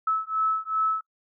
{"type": "beating tone pair", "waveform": "sine", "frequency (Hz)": [1300, 1302.6], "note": ["E6", "E6"], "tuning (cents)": [-24, -21], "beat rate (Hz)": 2.6, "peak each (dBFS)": [-26, -26], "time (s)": [0.07, 1.01], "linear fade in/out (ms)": 5, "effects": ["noise-tail reverb RT60 0.1 s tail -23 dB re dry"]}